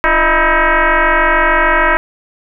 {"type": "tone with frequency modulation", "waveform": "sine", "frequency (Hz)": 296.7, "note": "D4", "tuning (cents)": 18, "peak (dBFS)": -8, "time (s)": [0.04, 1.97], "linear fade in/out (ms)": 0, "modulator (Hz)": 320, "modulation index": 5.8, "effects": []}